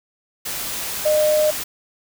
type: tone in noise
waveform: sine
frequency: 610 Hz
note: D#5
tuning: 34 cents flat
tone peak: -14 dBFS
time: 1.05-1.51 s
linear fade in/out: 10 ms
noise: white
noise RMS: -27 dBFS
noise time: 0.45-1.64 s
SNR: +10 dB
effects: none